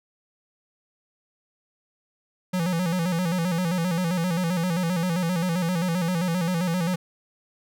square tone with vibrato, 174.61 Hz, F3, in tune, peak -23 dBFS, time 2.53-6.96 s, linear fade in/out 10 ms, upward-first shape square, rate 7.6 Hz, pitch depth 87 cents each way, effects none

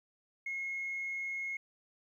sine tone, 2163 Hz, C#7, 43 cents flat, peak -34 dBFS, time 0.46-1.57 s, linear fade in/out 5 ms, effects tanh soft clip ceiling -31 dBFS + 12-bit

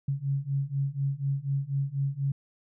sine beating tone pair, 136.4 / 140.5 Hz, C#3 / C#3, -28 / +24 cents, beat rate 4.1 Hz, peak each -30 / -29 dBFS, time 0.08-2.32 s, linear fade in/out 5 ms, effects none

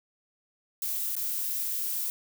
violet noise with dropouts, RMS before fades -31 dBFS, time 0.82-2.1 s, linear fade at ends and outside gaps 1 ms, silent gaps 1.154-1.165 s, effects none

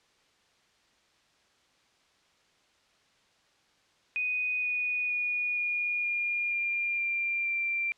sine tone with pitch steps, 2489 / 2470 / 2452 / 2434 / 2415 / 2397 / 2379 / 2362 Hz, D#7 / D#7 / D#7 / D#7 / D7 / D7 / D7 / D7, 0 / -13 / -26 / -39 / +48 / +35 / +22 / +9 cents, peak -27 dBFS, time 4.16-7.92 s, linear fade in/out 0 ms, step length 470 ms, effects white hiss -66 dBFS RMS until 7.97 s + low-pass 5000 Hz 12 dB/octave

